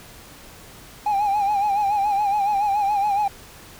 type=tone with vibrato; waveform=triangle; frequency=815 Hz; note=G#5; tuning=33 cents flat; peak=-15 dBFS; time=1.06-3.28 s; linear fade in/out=5 ms; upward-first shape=sine; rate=7.1 Hz; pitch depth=70 cents each way; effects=tanh soft clip ceiling -13 dBFS + pink hiss -44 dBFS RMS until 3.79 s